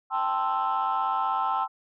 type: chord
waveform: sine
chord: A minor seventh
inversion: third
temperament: equal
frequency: 784 / 880 / 1046.5 / 1318.5 Hz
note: G5 / A5 / C6 / E6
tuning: 0 / 0 / 0 / 0 cents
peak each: -28 dBFS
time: 0.1-1.68 s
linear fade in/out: 50 ms
effects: tanh soft clip ceiling -18 dBFS